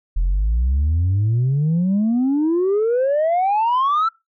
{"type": "exponential sweep", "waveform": "sine", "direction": "up", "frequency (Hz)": [40.44, 1354], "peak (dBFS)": -13, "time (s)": [0.16, 4.09], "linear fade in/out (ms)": 10, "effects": ["noise-tail reverb RT60 0.2 s tail -23 dB re dry", "tanh soft clip ceiling -13 dBFS"]}